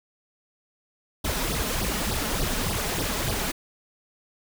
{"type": "noise with flanger", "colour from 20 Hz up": "pink", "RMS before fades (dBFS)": -27, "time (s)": [1.24, 3.52], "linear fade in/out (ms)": 10, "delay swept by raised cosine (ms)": [0.2, 4.8], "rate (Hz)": 3.4, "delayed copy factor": 0.85, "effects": []}